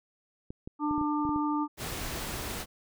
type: clicks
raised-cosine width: 3 ms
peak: -26 dBFS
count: 8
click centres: 0.505 / 0.675 / 0.911 / 0.98 / 1.013 / 1.252 / 1.292 / 1.361 s
type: harmonic tone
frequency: 298 Hz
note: D4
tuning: 25 cents sharp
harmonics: 1 / 3 / 4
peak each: -28 / -33 / -34 dBFS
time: 0.79-1.68 s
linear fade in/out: 50 ms
type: noise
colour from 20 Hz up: pink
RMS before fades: -36 dBFS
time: 1.77-2.66 s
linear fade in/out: 50 ms
effects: none